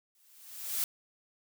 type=noise with exponential growth; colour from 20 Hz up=blue; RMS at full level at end=-29 dBFS; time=0.15-0.84 s; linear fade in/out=1 ms; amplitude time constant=150 ms; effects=none